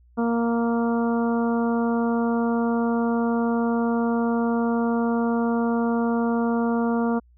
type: harmonic tone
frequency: 233.1 Hz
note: A#3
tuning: in tune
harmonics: 1 / 2 / 3 / 4 / 5 / 6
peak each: -21 / -27 / -31 / -33 / -35 / -37 dBFS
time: 0.17-7.2 s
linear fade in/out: 20 ms
effects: added 60 Hz sine -52 dBFS peak until 7.37 s